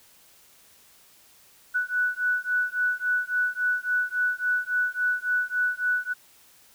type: beating tone pair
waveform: sine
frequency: 1480 / 1483.6 Hz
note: F#6 / F#6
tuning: 0 / +4 cents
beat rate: 3.6 Hz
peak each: -26 dBFS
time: 1.74-6.14 s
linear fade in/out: 20 ms
effects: white hiss -56 dBFS RMS until 6.74 s